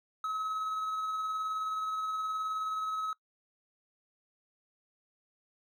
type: tone with tremolo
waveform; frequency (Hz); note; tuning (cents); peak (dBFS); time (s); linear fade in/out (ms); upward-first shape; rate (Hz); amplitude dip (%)
triangle; 1283; E6; -47; -29; 0.24-3.13; 2; sine; 19; 25
effects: noise-tail reverb RT60 0.1 s tail -21 dB re dry